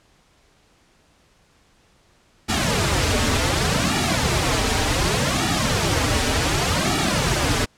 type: noise with flanger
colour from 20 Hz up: pink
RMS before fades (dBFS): -20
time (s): 2.48-7.66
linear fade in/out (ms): 20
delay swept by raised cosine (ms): 1.9 to 5.9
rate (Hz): 0.67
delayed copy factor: -0.9
effects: pink hiss -58 dBFS RMS until 7.77 s + low-pass 8000 Hz 12 dB/octave